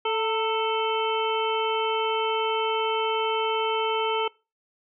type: harmonic tone with a mistuned harmonic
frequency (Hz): 440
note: A4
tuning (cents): 0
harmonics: 1 / 2 / 3 / 5 / 6 / 7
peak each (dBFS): -26 / -27 / -31 / -36 / -36 / -32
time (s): 0.05-4.28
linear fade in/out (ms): 5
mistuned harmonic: 2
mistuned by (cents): +44
effects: noise-tail reverb RT60 0.3 s tail -24 dB re dry